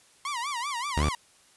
sawtooth tone with vibrato, 1046.5 Hz, C6, in tune, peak -26 dBFS, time 0.25-1.15 s, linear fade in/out 2 ms, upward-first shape sine, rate 5.2 Hz, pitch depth 210 cents each way
sawtooth tone, 74.9 Hz, D2, 35 cents sharp, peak -19 dBFS, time 0.97-1.09 s, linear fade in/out 0 ms
effects white hiss -59 dBFS RMS until 1.56 s + resampled to 24000 Hz

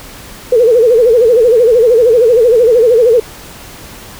sine tone with vibrato, 469.6 Hz, A#4, 13 cents sharp, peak -4 dBFS, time 0.52-3.2 s, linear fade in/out 5 ms, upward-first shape sine, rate 13 Hz, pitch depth 130 cents each way, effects pink hiss -32 dBFS RMS until 4.19 s

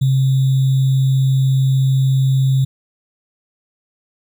sine tone with sample-and-hold, 133.2 Hz, C3, 31 cents sharp, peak -11 dBFS, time 0.01-2.65 s, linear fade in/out 10 ms, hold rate 3675 Hz, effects none

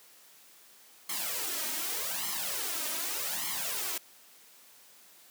white noise with flanger, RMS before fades -34 dBFS, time 1.09-3.98 s, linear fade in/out 5 ms, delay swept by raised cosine 0.95 to 3.25 ms, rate 0.84 Hz, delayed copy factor +0.8, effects white hiss -57 dBFS RMS until 5.3 s + high-pass 200 Hz 12 dB/octave

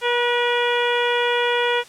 harmonic tone with a mistuned harmonic, 481.4 Hz, B4, 44 cents flat, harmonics 1 / 2 / 3 / 4 / 5 / 6 / 7, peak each -21 / -24 / -26 / -27 / -28 / -29 / -29 dBFS, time 0.01-1.84 s, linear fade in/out 50 ms, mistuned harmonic 3, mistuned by +21 cents, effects white hiss -45 dBFS RMS until 1.88 s + low-pass 8000 Hz 12 dB/octave

